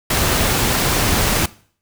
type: noise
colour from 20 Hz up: pink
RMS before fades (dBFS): -17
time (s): 0.1-1.46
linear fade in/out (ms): 5
effects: noise-tail reverb RT60 0.5 s tail -20 dB re dry